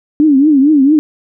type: tone with vibrato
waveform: sine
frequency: 287.5 Hz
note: D4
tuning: 37 cents flat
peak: -5 dBFS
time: 0.2-0.99 s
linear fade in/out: 0 ms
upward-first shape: triangle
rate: 4.4 Hz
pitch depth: 180 cents each way
effects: none